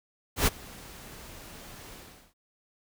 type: noise with ADSR envelope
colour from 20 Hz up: pink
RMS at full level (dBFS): -22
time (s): 0.36-2.34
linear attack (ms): 110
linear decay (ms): 23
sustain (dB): -24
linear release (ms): 410
effects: none